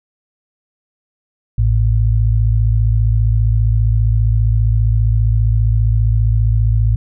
sine tone pair together, 55 / 110 Hz, A1 / A2, 0 / 0 cents, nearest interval octave, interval 1200 cents, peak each -13 dBFS, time 1.58-6.96 s, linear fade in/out 5 ms, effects none

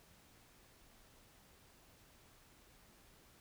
silence, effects pink hiss -65 dBFS RMS until 3.4 s

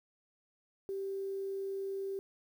sine tone with quantisation, 390 Hz, G4, 9 cents flat, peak -35 dBFS, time 0.89-2.19 s, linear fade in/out 0 ms, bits 10, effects none

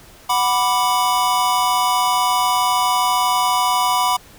square chord, B minor, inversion second, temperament equal, 740 / 987.8 / 1174.7 Hz, F#5 / B5 / D6, 0 / 0 / 0 cents, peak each -22 / -18 / -23 dBFS, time 0.29-4.17 s, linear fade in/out 10 ms, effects pink hiss -45 dBFS RMS until 4.38 s

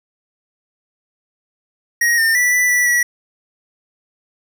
square tone with pitch steps, 1885 / 1811 / 1964 / 1979 / 1962 / 1936 Hz, A#6 / A6 / B6 / B6 / B6 / B6, +19 / +49 / -10 / +3 / -12 / -35 cents, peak -13 dBFS, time 2.01-3.03 s, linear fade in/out 5 ms, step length 170 ms, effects none

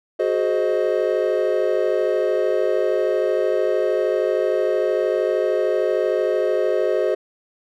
triangle chord, Ab dominant seventh, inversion third, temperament equal with one note detuned, 370 / 423.1 / 523.3 / 622.3 Hz, Gb4 / Ab4 / C5 / Eb5, 0 / +32 / 0 / 0 cents, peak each -21 dBFS, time 0.19-7.15 s, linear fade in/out 10 ms, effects none

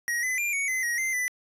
square tone with pitch steps, 1893 / 2019 / 2389 / 2232 / 2042 / 1894 / 2078 / 1992 Hz, A#6 / B6 / D7 / C#7 / C7 / A#6 / C7 / B6, +26 / +38 / +29 / +11 / -43 / +27 / -12 / +14 cents, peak -26 dBFS, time 0.08-1.28 s, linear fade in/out 0 ms, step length 150 ms, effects resampled to 32000 Hz

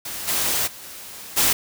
white noise with level steps, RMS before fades -31 / -22 / -40 / -38 / -18 dBFS, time 0.05-1.53 s, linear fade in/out 5 ms, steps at 0.27 / 0.66 / 0.82 / 1.36 s, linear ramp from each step 20 ms, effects none

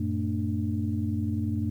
sine tone cluster, 92.5 / 112.7 / 224.3 / 295.9 Hz, F#2 / A2 / A3 / D4, 0 / +42 / +34 / +13 cents, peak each -29 / -32 / -30 / -33 dBFS, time 0-1.7 s, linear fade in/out 5 ms, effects tanh soft clip ceiling -15 dBFS + 10-bit

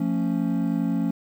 triangle chord, F augmented, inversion none, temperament equal with one note detuned, 174.61 / 224.6 / 277.2 Hz, F3 / A3 / C#4, 0 / +36 / 0 cents, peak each -24 dBFS, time 0-1.11 s, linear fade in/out 5 ms, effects 9-bit

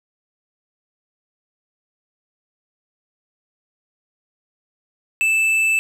sine tone with tanh clipping, 2637 Hz, E7, in tune, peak -16 dBFS, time 5.21-5.79 s, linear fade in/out 0 ms, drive 8 dB, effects none

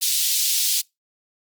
pink high-pass noise, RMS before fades -21 dBFS, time 0.01-0.82 s, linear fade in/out 20 ms, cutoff 3500 Hz, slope 24 dB/octave, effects noise-tail reverb RT60 0.2 s tail -25 dB re dry + Opus 32 kbps

